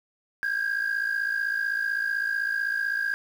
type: tone pair together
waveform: sine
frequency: 1583 / 1638.8 Hz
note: G6 / G#6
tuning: +17 / -24 cents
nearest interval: minor second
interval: 59 cents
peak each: -26 / -25 dBFS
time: 0.43-3.14 s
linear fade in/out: 0 ms
effects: tanh soft clip ceiling -21 dBFS + 8-bit